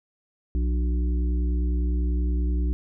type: harmonic tone with a mistuned harmonic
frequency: 61 Hz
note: B1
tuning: 21 cents flat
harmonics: 1 / 3 / 5 / 6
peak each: -21 / -35 / -35 / -41 dBFS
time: 0.55-2.73 s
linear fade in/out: 0 ms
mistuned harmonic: 5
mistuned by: -53 cents
effects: none